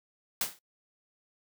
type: noise with exponential decay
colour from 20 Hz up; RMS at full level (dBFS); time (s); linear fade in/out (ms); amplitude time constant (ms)
white; -26; 0.41-0.59; 2; 39
effects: noise-tail reverb RT60 0.1 s tail -24 dB re dry + high-pass 100 Hz 12 dB/octave

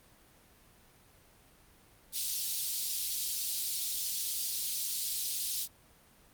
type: high-pass noise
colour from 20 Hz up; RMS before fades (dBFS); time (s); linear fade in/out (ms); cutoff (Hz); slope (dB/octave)
pink; -34; 2.12-5.68; 50; 3900; 24
effects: pink hiss -61 dBFS RMS until 6.33 s + Opus 32 kbps

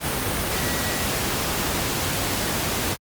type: tone in noise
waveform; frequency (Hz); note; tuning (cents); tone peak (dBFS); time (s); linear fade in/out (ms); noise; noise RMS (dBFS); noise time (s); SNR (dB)
sine; 1930; B6; -40; -34; 0.53-1.08; 50; pink; -24; 0-2.97; -13
effects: high-pass 60 Hz 12 dB/octave + Opus 48 kbps

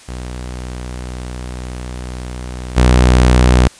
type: tone with level steps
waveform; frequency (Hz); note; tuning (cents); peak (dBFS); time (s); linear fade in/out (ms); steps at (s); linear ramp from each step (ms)
sawtooth; 62; B1; +7; -20 / -3; 0.08-3.68; 10; 2.76; 20
effects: white hiss -41 dBFS RMS until 3.79 s + resampled to 22050 Hz

